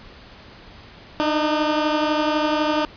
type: beating tone pair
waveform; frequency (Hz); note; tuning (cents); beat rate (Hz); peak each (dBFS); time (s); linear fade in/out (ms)
15% pulse; 302.2 / 314.2; D4 / D#4; +50 / +17; 12; -13 / -19; 1.2-2.85; 0
effects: pink hiss -44 dBFS RMS until 2.96 s + resampled to 11025 Hz